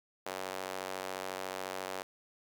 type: tone with high-pass filter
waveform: sawtooth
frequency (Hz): 94.1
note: F#2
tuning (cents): +30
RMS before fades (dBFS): -40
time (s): 0.26-2.03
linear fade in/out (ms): 5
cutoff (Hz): 570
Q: 1.2
effects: none